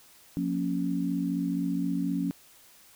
sine chord, Bb minor, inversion second, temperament equal with one note detuned, 178.18 / 233.1 / 277.2 Hz, F3 / Bb3 / Db4, +35 / 0 / 0 cents, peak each -30 / -34 / -29 dBFS, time 0.37-2.31 s, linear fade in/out 0 ms, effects white hiss -56 dBFS RMS until 2.95 s

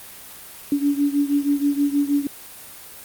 sine beating tone pair, 283.9 / 290.2 Hz, C#4 / D4, +41 / -21 cents, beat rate 6.3 Hz, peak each -19 / -22 dBFS, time 0.72-2.27 s, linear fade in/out 2 ms, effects white hiss -40 dBFS RMS until 3.04 s + Opus 32 kbps

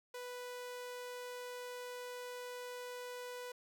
sawtooth tone, 493.9 Hz, B4, in tune, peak -40 dBFS, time 0.14-3.52 s, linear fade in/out 5 ms, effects none

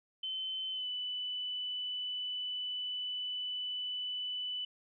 sine tone with pitch glide, 3064 to 2987 Hz, G7 to F#7, -40 to +16 cents, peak -35 dBFS, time 0.23-4.65 s, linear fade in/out 5 ms, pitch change -44 cents, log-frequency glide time 0.71-0.88 s, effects none

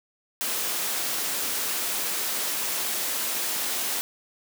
white high-pass noise, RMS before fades -28 dBFS, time 0.41-4.01 s, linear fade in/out 0 ms, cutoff 220 Hz, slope 12 dB/octave, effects none

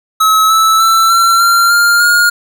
square tone with pitch steps, 1289 / 1310.8 / 1332.9 / 1355.4 / 1378.3 / 1401.6 / 1425.3 Hz, E6 / E6 / E6 / E6 / F6 / F6 / F6, -39 / -10 / +19 / +48 / -23 / +6 / +35 cents, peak -7 dBFS, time 0.2-2.3 s, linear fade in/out 10 ms, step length 300 ms, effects none

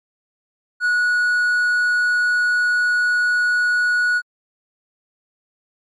triangle tone, 1462 Hz, F#6, 21 cents flat, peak -13 dBFS, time 0.8-4.22 s, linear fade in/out 50 ms, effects MP3 48 kbps

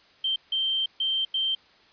sine tone bursts at uneven times, 3136 Hz, G7, in tune, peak -23 dBFS, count 4, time 0.24-0.36 / 0.52-0.86 / 1-1.25 / 1.34-1.55 s, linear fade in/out 5 ms, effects white hiss -57 dBFS RMS until 1.92 s + resampled to 11025 Hz

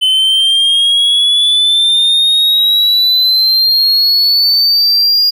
triangle exponential sweep, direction up, 3037 to 4849 Hz, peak -6 dBFS, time 0.01-5.31 s, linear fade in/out 20 ms, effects none

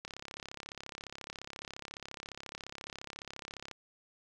click train, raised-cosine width 0.2 ms, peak -25 dBFS, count 127, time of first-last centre 0.05-3.713 s, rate 34.4 Hz, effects none

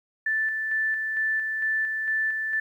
sine tone with tremolo, 1760 Hz, A6, in tune, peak -22 dBFS, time 0.26-2.6 s, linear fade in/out 5 ms, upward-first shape square, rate 2.2 Hz, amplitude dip 35%, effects 10-bit

